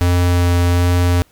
square tone with vibrato, 88 Hz, F2, 14 cents sharp, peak -12 dBFS, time 0.01-1.22 s, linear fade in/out 0 ms, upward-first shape sine, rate 1.3 Hz, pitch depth 9 cents each way, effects pink hiss -54 dBFS RMS until 1.31 s

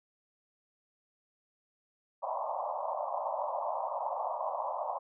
pink band-pass noise, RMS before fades -35 dBFS, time 2.22-4.99 s, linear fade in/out 20 ms, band 560 to 1100 Hz, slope 96 dB/octave, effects none

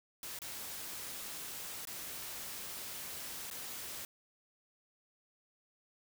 white noise with dropouts, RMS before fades -44 dBFS, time 0.23-4.05 s, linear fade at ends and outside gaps 1 ms, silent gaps 0.389-0.418 / 1.852-1.872 / 3.502-3.511 s, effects none

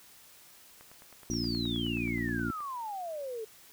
click train, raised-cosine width 0.5 ms, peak -37 dBFS, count 18, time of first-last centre 0.81-2.605 s, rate 9.47 Hz
sine exponential sweep, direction down, 5920 to 426.3 Hz, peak -35 dBFS, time 1.3-3.45 s, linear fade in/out 10 ms
harmonic tone, 58.27 Hz, A#1, in tune, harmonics 1 / 2 / 3 / 4 / 5 / 6, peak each -41 / -38 / -41 / -35 / -36 / -40 dBFS, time 1.3-2.51 s, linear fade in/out 0 ms
effects white hiss -56 dBFS RMS until 3.72 s

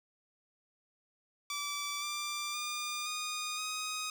10% pulse tone with pitch steps, 1159 / 1182 / 1205.4 / 1229.3 / 1253.7 Hz, D6 / D6 / D6 / D#6 / D#6, -23 / +11 / +45 / -21 / +13 cents, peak -27 dBFS, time 1.5-4.1 s, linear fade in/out 2 ms, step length 520 ms, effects none

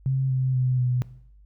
sine tone with pitch steps, 133.1 / 130.29 / 127.53 / 124.83 Hz, C3 / C3 / C3 / B2, +30 / -7 / -44 / +19 cents, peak -20 dBFS, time 0.06-1.02 s, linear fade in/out 0 ms, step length 240 ms, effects noise-tail reverb RT60 0.7 s tail -19 dB re dry + added 50 Hz sine -49 dBFS peak until 1.45 s

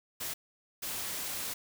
white noise bursts at uneven times, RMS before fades -37 dBFS, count 2, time 0.2-0.34 / 0.82-1.54 s, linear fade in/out 10 ms, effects none

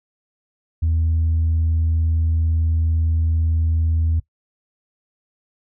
sine tone, 81.1 Hz, E2, 28 cents flat, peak -14 dBFS, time 0.82-4.2 s, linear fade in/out 10 ms, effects noise-tail reverb RT60 0.1 s tail -20 dB re dry + tanh soft clip ceiling -13 dBFS

